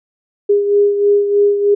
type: beating tone pair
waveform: sine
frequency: 407.1 / 410.3 Hz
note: G#4 / G#4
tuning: -35 / -21 cents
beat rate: 3.2 Hz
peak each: -10 / -18 dBFS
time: 0.49-1.75 s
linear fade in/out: 10 ms
effects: none